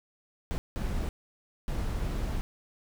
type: noise bursts at uneven times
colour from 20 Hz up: brown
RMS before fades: -31 dBFS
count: 3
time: 0.51-0.58 / 0.76-1.09 / 1.68-2.41 s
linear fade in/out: 0 ms
effects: none